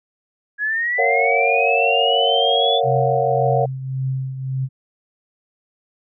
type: linear sweep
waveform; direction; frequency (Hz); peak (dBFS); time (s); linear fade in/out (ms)
sine; up; 1661.2 to 3490; -18; 0.58-2.81; 50
type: chord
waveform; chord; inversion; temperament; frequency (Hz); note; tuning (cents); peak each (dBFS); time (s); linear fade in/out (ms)
sine; Gb major seventh; first; just; 462.5 / 555 / 693.7 / 740; Bb4 / Db5 / F5 / Gb5; -14 / +2 / -12 / 0; -21; 0.98-3.66; 10
type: tone with tremolo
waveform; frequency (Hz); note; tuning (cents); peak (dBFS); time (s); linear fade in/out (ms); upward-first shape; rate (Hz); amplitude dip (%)
sine; 132.1; C3; +17; -18; 2.83-4.69; 50; triangle; 1.8; 65
effects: none